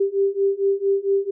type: beating tone pair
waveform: sine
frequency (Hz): 392 / 396.4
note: G4 / G4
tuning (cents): 0 / +19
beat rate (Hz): 4.4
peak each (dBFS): -21 / -20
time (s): 0-1.31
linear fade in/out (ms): 10
effects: none